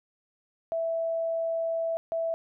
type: tone bursts at uneven times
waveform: sine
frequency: 659.3 Hz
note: E5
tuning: in tune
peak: -26 dBFS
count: 2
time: 0.72-1.97 / 2.12-2.34 s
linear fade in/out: 0 ms
effects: none